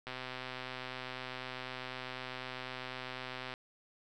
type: click train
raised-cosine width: 0.3 ms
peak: -25 dBFS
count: 445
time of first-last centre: 0.07-3.539 s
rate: 128 Hz
effects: none